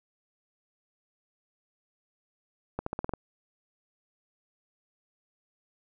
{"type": "accelerating click train", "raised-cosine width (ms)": 1, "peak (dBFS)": -17, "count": 7, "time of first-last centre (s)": [2.79, 3.137], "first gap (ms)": 74, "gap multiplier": 0.9, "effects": []}